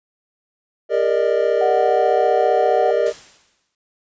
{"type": "chord", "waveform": "triangle", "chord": "Eb major seventh", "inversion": "first", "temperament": "equal with one note detuned", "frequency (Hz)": [402.3, 466.2, 587.3, 622.3], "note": ["G4", "Bb4", "D5", "Eb5"], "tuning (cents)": [45, 0, 0, 0], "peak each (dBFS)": [-20, -17, -19, -19], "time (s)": [0.89, 3.13], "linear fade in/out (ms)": 50}
{"type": "tone", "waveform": "sine", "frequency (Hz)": 740, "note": "F#5", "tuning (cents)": 0, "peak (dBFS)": -18, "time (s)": [1.61, 2.91], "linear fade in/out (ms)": 5}
{"type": "noise with exponential decay", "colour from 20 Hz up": "white", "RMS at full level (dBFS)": -33, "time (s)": [3.06, 3.75], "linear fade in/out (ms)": 2, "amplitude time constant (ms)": 150}
{"effects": ["resampled to 16000 Hz"]}